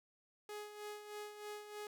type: tone with tremolo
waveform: sawtooth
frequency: 418.3 Hz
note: G#4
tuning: 12 cents sharp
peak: -40 dBFS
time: 0.49-1.87 s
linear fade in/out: 2 ms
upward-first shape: sine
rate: 3.2 Hz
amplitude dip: 60%
effects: none